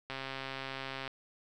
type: click train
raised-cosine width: 0.3 ms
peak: -23 dBFS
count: 132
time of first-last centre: 0.1-1.078 s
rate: 134 Hz
effects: none